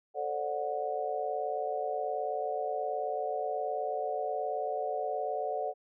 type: chord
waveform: sine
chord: D dominant seventh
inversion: second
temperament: just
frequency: 440.5 / 528.6 / 587.3 / 734.2 Hz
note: A4 / C5 / D5 / F#5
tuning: +2 / +18 / 0 / -14 cents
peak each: -37 / -39 / -36 / -34 dBFS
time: 0.14-5.74 s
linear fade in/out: 50 ms
effects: none